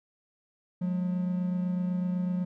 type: tone pair together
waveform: triangle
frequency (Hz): 179.72 / 207.7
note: F3 / G#3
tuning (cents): +50 / 0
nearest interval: minor third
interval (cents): 250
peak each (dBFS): -25 / -35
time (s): 0.81-2.45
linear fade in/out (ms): 10
effects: none